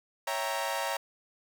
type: chord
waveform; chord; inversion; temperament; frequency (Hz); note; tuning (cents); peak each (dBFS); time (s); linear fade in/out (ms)
sawtooth; C# diminished seventh; none; equal; 554.4 / 659.3 / 784 / 932.3; C#5 / E5 / G5 / Bb5; 0 / 0 / 0 / 0; -32 / -33 / -34 / -30; 0.27-0.97; 5
effects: none